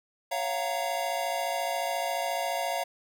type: chord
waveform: square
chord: Gb major seventh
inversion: second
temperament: equal with one note detuned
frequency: 554.4 / 685.7 / 740 / 932.3 Hz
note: Db5 / F5 / Gb5 / Bb5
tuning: 0 / -32 / 0 / 0 cents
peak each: -36 / -32 / -36 / -36 dBFS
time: 0.31-2.84 s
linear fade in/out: 10 ms
effects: none